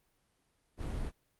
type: noise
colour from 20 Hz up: brown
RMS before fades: -37 dBFS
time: 0.77-1.12 s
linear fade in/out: 50 ms
effects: pink hiss -75 dBFS RMS until 1.39 s + Opus 32 kbps